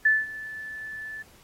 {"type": "tone with ADSR envelope", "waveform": "sine", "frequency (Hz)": 1748, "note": "A6", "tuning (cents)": -12, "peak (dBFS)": -15, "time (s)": [0.05, 1.23], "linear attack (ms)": 7, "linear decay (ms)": 200, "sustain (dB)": -19, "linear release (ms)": 16, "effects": ["pink hiss -56 dBFS RMS until 1.43 s", "AAC 48 kbps"]}